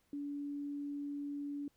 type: tone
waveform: sine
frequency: 286.8 Hz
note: D4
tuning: 41 cents flat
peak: -38 dBFS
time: 0.13-1.68 s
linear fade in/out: 2 ms
effects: pink hiss -75 dBFS RMS until 1.76 s